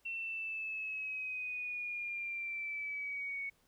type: exponential sweep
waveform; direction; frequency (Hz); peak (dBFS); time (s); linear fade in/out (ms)
sine; down; 2709 to 2217; -37; 0.05-3.5; 10
effects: pink hiss -72 dBFS RMS until 3.67 s